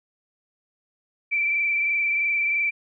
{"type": "tone with frequency modulation", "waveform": "sine", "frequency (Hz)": 2333, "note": "D7", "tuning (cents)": -12, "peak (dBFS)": -20, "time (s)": [1.31, 2.71], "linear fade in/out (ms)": 20, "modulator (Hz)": 23, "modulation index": 1.9, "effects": []}